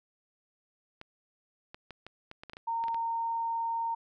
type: clicks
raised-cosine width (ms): 0.3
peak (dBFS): -28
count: 12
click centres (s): 1.014 / 1.745 / 1.907 / 2.066 / 2.314 / 2.435 / 2.497 / 2.534 / 2.569 / 2.839 / 2.883 / 2.945
type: tone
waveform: sine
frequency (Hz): 919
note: A#5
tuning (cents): -25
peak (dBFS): -29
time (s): 2.67-3.95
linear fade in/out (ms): 10
effects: none